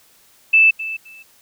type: tone with echo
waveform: sine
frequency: 2637 Hz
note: E7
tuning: in tune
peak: -8 dBFS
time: 0.53-0.71 s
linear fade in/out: 10 ms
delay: 260 ms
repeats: 2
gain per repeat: -15 dB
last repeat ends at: 1.23 s
effects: white hiss -53 dBFS RMS until 1.41 s